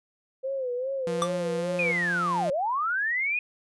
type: tone with vibrato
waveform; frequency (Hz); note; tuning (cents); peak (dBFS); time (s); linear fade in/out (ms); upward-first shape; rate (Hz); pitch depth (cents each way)
sine; 516; C5; -24; -27; 0.43-1.93; 20; sine; 2.5; 100
type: tone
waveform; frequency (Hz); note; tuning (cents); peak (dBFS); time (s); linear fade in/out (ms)
sawtooth; 174.61; F3; 0; -27; 1.07-2.5; 2
type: tone with exponential decay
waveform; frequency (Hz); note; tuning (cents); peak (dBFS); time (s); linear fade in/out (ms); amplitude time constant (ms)
square; 1174.7; D6; 0; -20; 1.22-1.33; 0; 22
type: linear two-way sweep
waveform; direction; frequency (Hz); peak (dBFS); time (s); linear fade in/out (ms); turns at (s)
sine; down then up; 2508 to 523.3 to 2508; -24; 1.79-3.39; 2; 2.51
effects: resampled to 24000 Hz